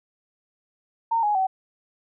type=tone with pitch steps; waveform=sine; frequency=915 / 834.2 / 760.6 Hz; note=A#5 / G#5 / F#5; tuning=-32 / +7 / +48 cents; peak=-19 dBFS; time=1.11-1.47 s; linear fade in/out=10 ms; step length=120 ms; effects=none